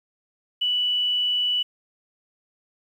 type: tone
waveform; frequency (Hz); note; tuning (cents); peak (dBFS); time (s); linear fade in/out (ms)
sine; 2960; F#7; 0; -20; 0.61-1.63; 10
effects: 9-bit